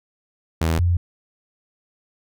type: tone pair in turn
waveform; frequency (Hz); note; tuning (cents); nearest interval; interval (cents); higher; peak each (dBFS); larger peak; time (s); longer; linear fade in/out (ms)
sawtooth / sine; 81.4 / 87.29; E2 / F2; -21 / 0; minor second; 121; second; -14 / -15; first; 0.61-0.79 / 0.79-0.97; neither; 5
effects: none